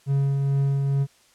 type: tone with tremolo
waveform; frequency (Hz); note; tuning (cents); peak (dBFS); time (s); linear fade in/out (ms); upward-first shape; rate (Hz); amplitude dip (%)
triangle; 138.59; C#3; 0; -16; 0.06-1.07; 50; triangle; 2.3; 30
effects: white hiss -58 dBFS RMS until 1.34 s + low-pass 9000 Hz 12 dB/octave